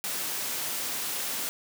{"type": "high-pass noise", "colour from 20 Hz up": "white", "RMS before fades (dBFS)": -32, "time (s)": [0.04, 1.49], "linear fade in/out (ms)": 0, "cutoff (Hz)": 150, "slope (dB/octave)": 12, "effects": []}